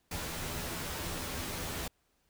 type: noise with comb filter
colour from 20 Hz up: pink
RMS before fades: -38 dBFS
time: 0.11-1.88 s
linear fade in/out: 5 ms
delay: 12 ms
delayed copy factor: +0.55
effects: pink hiss -74 dBFS RMS until 2.29 s